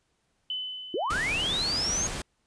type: tone with exponential decay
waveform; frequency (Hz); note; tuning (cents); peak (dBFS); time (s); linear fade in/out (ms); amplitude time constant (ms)
sine; 3019; F#7; +34; -28; 0.5-1.93; 2; 310
type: linear sweep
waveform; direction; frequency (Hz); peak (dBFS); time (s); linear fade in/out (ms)
sine; up; 301.3 to 6620; -26; 0.94-2.07; 2
type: noise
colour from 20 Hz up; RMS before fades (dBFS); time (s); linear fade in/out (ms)
pink; -34; 1.1-2.22; 5
effects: pink hiss -73 dBFS RMS until 2.46 s + resampled to 22050 Hz